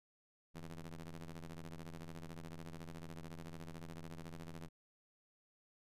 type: ring-modulated tone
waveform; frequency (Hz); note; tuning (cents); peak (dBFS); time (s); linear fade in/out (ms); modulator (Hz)
sawtooth; 84.1; E2; +35; -40; 0.54-4.69; 20; 77.2
effects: resampled to 32000 Hz